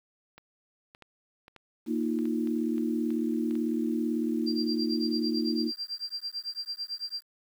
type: clicks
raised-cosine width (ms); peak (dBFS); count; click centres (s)
0.3; -33; 12; 0.38 / 0.949 / 1.023 / 1.481 / 1.563 / 2.189 / 2.255 / 2.473 / 2.781 / 3.105 / 3.51 / 3.554
type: chord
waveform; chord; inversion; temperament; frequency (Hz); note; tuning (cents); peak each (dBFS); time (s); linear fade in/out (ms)
sine; Bb suspended fourth; none; equal; 233.1 / 311.1 / 349.2; Bb3 / Eb4 / F4; 0 / 0 / 0; -29 / -30 / -34; 1.86-5.72; 50
type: tone with tremolo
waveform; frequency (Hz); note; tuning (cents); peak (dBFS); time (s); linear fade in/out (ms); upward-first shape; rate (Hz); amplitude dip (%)
sine; 4725; D8; +10; -30; 4.46-7.23; 20; sine; 9; 95
effects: 9-bit